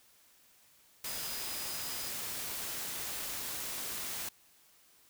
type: tone in noise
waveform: sine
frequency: 4978 Hz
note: D#8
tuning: in tune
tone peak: -46 dBFS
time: 1.06-2.1 s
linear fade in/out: 5 ms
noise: white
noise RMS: -39 dBFS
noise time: 1.04-4.29 s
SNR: -10 dB
effects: white hiss -64 dBFS RMS until 5.09 s